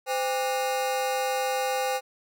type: ring-modulated tone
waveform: 40% pulse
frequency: 659.3 Hz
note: E5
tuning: in tune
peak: -21 dBFS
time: 0.06-2.01 s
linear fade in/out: 50 ms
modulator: 144 Hz
effects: none